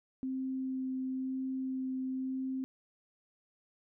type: tone with vibrato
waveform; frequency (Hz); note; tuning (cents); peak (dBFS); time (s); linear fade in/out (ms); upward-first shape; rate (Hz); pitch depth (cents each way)
sine; 261.4; C4; -1; -33; 0.23-2.64; 0; sine; 1; 8
effects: none